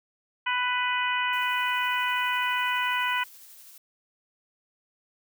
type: harmonic tone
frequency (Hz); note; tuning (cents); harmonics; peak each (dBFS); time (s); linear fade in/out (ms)
496.2; B4; +8; 2 / 3 / 4 / 5 / 6; -28 / -30 / -31 / -32 / -33; 0.46-3.24; 10
type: noise with tremolo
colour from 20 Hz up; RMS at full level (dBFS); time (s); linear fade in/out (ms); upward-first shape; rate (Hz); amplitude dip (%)
blue; -48; 1.33-3.78; 2; triangle; 12; 30
effects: none